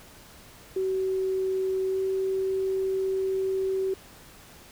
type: tone with pitch glide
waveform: sine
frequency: 378.9 to 382 Hz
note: F#4 to G4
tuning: +41 to -45 cents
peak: -24 dBFS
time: 0.76-3.94 s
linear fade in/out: 5 ms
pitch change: +14 cents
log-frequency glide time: 1.86-2 s
effects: pink hiss -50 dBFS RMS until 4.71 s